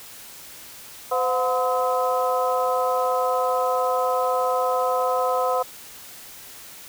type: harmonic tone with a mistuned harmonic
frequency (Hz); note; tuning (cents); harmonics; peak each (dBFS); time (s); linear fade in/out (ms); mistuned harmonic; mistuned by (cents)
255.6; C4; -40; 2 / 3 / 4 / 5; -23 / -25 / -26 / -27; 1.11-5.63; 10; 3; -92
effects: white hiss -42 dBFS RMS until 6.88 s